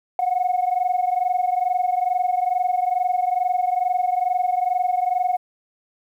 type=tone pair together; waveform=sine; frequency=717.7 / 740 Hz; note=F5 / F#5; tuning=+47 / 0 cents; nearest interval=minor second; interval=53 cents; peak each=-20 / -20 dBFS; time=0.19-5.37 s; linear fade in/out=2 ms; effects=tanh soft clip ceiling -13 dBFS + 9-bit